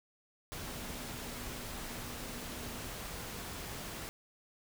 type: tone in noise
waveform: sine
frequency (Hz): 242.8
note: B3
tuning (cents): -29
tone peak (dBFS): -51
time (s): 0.66-2.87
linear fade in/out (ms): 0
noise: pink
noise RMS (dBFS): -43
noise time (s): 0.52-4.09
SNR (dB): -11
effects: none